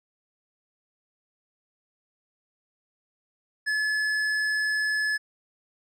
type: tone with hard clipping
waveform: triangle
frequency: 1716 Hz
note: A6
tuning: 44 cents flat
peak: -25 dBFS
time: 3.66-5.18 s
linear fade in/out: 20 ms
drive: 12 dB
effects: none